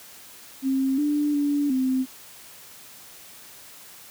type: tone with pitch steps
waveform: sine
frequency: 266.9 / 294.6 / 288.5 / 260 Hz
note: C4 / D4 / D4 / C4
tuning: +35 / +6 / -31 / -11 cents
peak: -20 dBFS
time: 0.62-2.06 s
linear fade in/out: 50 ms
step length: 360 ms
effects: white hiss -46 dBFS RMS until 4.1 s + high-pass 60 Hz 12 dB/octave